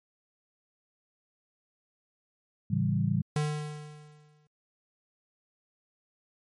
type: chord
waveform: sine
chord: A dominant seventh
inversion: none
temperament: equal with one note detuned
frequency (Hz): 109.43 / 138.59 / 164.81 / 196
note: A2 / C#3 / E3 / G3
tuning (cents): -9 / 0 / 0 / 0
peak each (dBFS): -30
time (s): 2.7-3.22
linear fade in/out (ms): 10
type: tone with exponential decay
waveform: square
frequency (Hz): 150.2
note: D3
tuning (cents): +39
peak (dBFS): -25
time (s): 3.36-4.47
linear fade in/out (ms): 2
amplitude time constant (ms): 240
effects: MP3 48 kbps